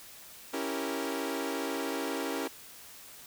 sawtooth chord, C# diminished seventh, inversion none, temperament equal, 277.2 / 329.6 / 392 / 466.2 Hz, C#4 / E4 / G4 / Bb4, 0 / 0 / 0 / 0 cents, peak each -32 / -34 / -35 / -34 dBFS, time 0.53-2.48 s, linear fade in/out 10 ms, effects white hiss -50 dBFS RMS until 3.26 s

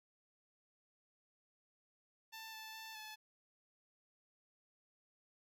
10% pulse tone with pitch steps, 888 / 878 / 885 / 864 Hz, A5 / A5 / A5 / A5, +16 / -4 / +10 / -32 cents, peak -40 dBFS, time 2.32-3.16 s, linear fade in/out 20 ms, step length 210 ms, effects none

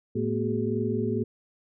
sine tone cluster, 111.3 / 220.6 / 243.1 / 376.7 / 420.7 Hz, A2 / A3 / B3 / F#4 / G#4, +20 / +5 / -27 / +31 / +22 cents, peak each -31 dBFS, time 0.15-1.24 s, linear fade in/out 10 ms, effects none

